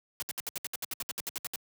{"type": "noise bursts", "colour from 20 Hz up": "white", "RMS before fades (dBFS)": -35, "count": 16, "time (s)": [0.2, 1.558], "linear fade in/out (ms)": 0, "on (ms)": 23, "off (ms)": 66, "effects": ["high-pass 100 Hz 12 dB/octave"]}